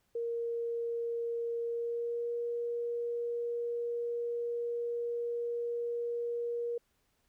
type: tone with pitch glide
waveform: sine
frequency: 467.2 to 473.4 Hz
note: A#4 to A#4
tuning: +4 to +27 cents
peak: -32 dBFS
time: 0.15-6.78 s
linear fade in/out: 5 ms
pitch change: +23 cents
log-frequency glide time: 1.63-2.33 s
effects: pink hiss -75 dBFS RMS until 7.28 s